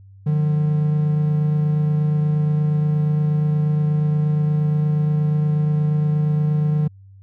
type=tone pair together; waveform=triangle; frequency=150.3 / 178.74 Hz; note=D3 / F3; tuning=+40 / +40 cents; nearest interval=minor third; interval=300 cents; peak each=-14 / -25 dBFS; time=0.26-6.88 s; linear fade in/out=10 ms; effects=added 97 Hz sine -42 dBFS peak until 7.22 s